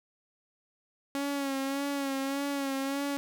sawtooth tone with vibrato, 276.3 Hz, C#4, 6 cents flat, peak -26 dBFS, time 1.15-3.17 s, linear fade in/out 0 ms, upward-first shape sine, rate 1.7 Hz, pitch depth 43 cents each way, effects none

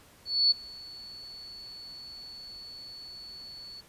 sine tone with ADSR envelope, 4435 Hz, C#8, in tune, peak -18 dBFS, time 0.25-3.81 s, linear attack 260 ms, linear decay 15 ms, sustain -24 dB, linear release 10 ms, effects pink hiss -57 dBFS RMS until 3.88 s + resampled to 32000 Hz

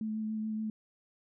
sine tone with vibrato, 217.3 Hz, A3, 21 cents flat, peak -32 dBFS, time 0.01-0.7 s, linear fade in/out 2 ms, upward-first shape sine, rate 7 Hz, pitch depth 14 cents each way, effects none

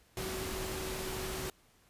sine tone in noise, 376.8 Hz, F#4, 32 cents sharp, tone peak -41 dBFS, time 0.17-1.5 s, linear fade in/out 2 ms, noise pink, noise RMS -39 dBFS, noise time 0.17-1.5 s, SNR -5 dB, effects pink hiss -66 dBFS RMS until 1.89 s + resampled to 32000 Hz

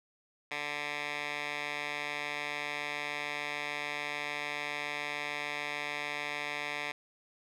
10% pulse tone with band-pass filter, 146.83 Hz, D3, in tune, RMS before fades -37 dBFS, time 0.51-6.92 s, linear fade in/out 5 ms, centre 2300 Hz, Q 1.6, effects none

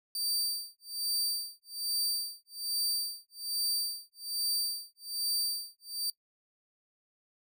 sawtooth tone with tremolo, 4646 Hz, D8, 20 cents flat, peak -25 dBFS, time 0.15-6.1 s, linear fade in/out 2 ms, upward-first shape sine, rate 1.2 Hz, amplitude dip 100%, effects noise-tail reverb RT60 0.1 s tail -20 dB re dry

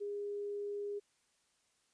sine tone, 408.4 Hz, G#4, 29 cents flat, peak -37 dBFS, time 0-1 s, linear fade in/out 20 ms, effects white hiss -75 dBFS RMS until 1.93 s + resampled to 22050 Hz

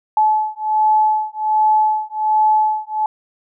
sine beating tone pair, 860 / 861.3 Hz, A5 / A5, -40 / -37 cents, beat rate 1.3 Hz, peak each -16 dBFS, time 0.17-3.06 s, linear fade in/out 2 ms, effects none

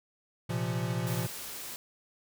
square chord, Bb suspended second, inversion none, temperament equal with one note detuned, 116.54 / 130.81 / 171.81 Hz, Bb2 / C3 / F3, 0 / 0 / -28 cents, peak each -34 / -36 / -35 dBFS, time 0.49-1.27 s, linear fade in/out 10 ms
white noise, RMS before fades -41 dBFS, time 1.07-1.76 s, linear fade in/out 0 ms
effects none

